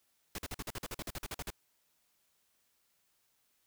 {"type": "noise bursts", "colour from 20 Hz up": "pink", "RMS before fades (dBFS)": -40, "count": 15, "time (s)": [0.35, 1.504], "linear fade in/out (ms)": 2, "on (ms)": 34, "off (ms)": 46, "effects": ["white hiss -75 dBFS RMS until 3.66 s"]}